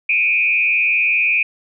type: tone with frequency modulation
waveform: sine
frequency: 2445 Hz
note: D#7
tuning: 31 cents flat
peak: -13 dBFS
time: 0.09-1.43 s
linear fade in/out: 5 ms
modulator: 125 Hz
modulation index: 0.99
effects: none